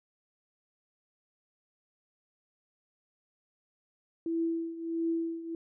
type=tone with tremolo; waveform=sine; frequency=330.9 Hz; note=E4; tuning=7 cents sharp; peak=-26 dBFS; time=4.26-5.55 s; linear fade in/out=2 ms; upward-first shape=triangle; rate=1.5 Hz; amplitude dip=80%; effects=none